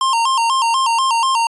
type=tone with vibrato; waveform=square; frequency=987.8 Hz; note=B5; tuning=in tune; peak=-14 dBFS; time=0.01-1.47 s; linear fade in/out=2 ms; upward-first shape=square; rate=4.1 Hz; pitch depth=120 cents each way; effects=resampled to 24000 Hz